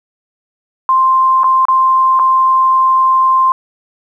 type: tone with dropouts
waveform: sine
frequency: 1048 Hz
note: C6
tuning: 2 cents sharp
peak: -7 dBFS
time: 0.89-3.52 s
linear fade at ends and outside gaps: 1 ms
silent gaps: 1.434-1.442 / 1.653-1.684 / 2.192-2.196 s
effects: 8-bit